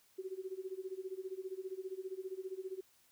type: tone with tremolo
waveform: sine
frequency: 377.7 Hz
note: F#4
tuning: 36 cents sharp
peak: -37 dBFS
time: 0.18-2.81 s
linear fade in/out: 10 ms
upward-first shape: sine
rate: 15 Hz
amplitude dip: 90%
effects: white hiss -69 dBFS RMS until 3.11 s